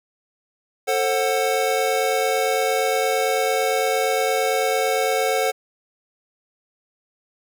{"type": "chord", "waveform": "square", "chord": "F# diminished", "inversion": "first", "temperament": "just", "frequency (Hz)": [444, 532.8, 740], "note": ["A4", "C5", "F#5"], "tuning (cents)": [16, 31, 0], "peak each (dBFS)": -24, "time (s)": [0.87, 5.52], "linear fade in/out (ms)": 20, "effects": []}